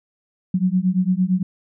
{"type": "beating tone pair", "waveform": "sine", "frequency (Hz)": [180, 188.8], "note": ["F#3", "F#3"], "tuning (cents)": [-47, 35], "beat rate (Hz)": 8.8, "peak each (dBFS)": -19, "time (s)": [0.54, 1.43], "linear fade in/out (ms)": 5, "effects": []}